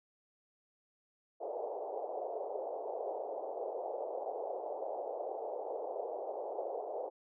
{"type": "band-pass noise", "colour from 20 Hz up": "pink", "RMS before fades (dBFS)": -40, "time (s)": [1.4, 7.1], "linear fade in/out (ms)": 20, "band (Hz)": [420, 790], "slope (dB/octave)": 48, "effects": []}